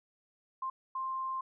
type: tone bursts at uneven times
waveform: sine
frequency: 1052 Hz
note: C6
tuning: 9 cents sharp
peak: -33 dBFS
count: 2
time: 0.62-0.7 / 0.95-1.41 s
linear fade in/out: 5 ms
effects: none